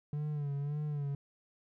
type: tone with vibrato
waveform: triangle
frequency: 145.6 Hz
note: D3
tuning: 15 cents flat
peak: -31 dBFS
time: 0.13-1.15 s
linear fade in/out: 2 ms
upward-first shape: sine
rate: 1.8 Hz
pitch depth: 61 cents each way
effects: none